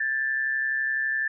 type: tone pair together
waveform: sine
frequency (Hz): 1628.1 / 1760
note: G#6 / A6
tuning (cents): -35 / 0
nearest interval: minor second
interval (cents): 135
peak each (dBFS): -32 / -24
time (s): 0-1.28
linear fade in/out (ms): 5
effects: none